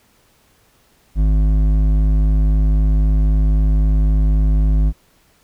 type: tone with hard clipping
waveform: sine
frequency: 51.91 Hz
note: G#1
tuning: in tune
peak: -13 dBFS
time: 1.15-4.93 s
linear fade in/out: 50 ms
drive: 9 dB
effects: pink hiss -56 dBFS RMS until 5.43 s

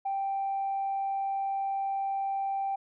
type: tone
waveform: sine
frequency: 784 Hz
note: G5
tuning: in tune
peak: -27 dBFS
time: 0.05-2.76 s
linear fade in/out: 10 ms
effects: tanh soft clip ceiling -24 dBFS

